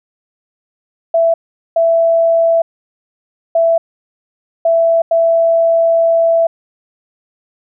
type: tone bursts at uneven times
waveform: sine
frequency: 664 Hz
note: E5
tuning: 12 cents sharp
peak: -8 dBFS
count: 5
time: 1.14-1.34 / 1.76-2.62 / 3.55-3.78 / 4.65-5.02 / 5.11-6.47 s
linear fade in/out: 5 ms
effects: none